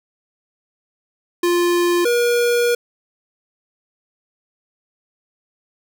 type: tone pair in turn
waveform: square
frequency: 349.2 / 478.7 Hz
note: F4 / A#4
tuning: 0 / +46 cents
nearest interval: perfect fourth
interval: 546 cents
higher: second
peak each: -15 dBFS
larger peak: neither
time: 1.43-2.05 / 2.05-2.75 s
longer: second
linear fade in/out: 5 ms
effects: none